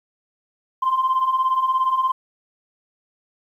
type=beating tone pair; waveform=sine; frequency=1030 / 1047 Hz; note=C6 / C6; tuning=-28 / +1 cents; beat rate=17 Hz; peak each=-22 / -17 dBFS; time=0.82-2.12 s; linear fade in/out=10 ms; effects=tanh soft clip ceiling -12 dBFS + 9-bit